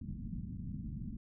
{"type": "low-pass noise", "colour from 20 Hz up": "white", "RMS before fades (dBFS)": -42, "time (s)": [0.01, 1.17], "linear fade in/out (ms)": 5, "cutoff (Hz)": 240, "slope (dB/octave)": 48, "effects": []}